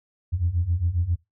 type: beating tone pair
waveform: sine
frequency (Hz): 82.41 / 89.81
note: E2 / F2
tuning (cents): 0 / +49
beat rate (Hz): 7.4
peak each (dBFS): -25 / -22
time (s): 0.32-1.16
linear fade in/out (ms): 20
effects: noise-tail reverb RT60 0.2 s tail -22 dB re dry + tanh soft clip ceiling -13 dBFS